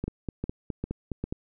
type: two click trains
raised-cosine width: 3 ms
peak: -18 / -17 dBFS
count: 7 / 4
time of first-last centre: 0.08-1.325 / 0.04-1.24 s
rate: 4.82 / 2.5 Hz
effects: none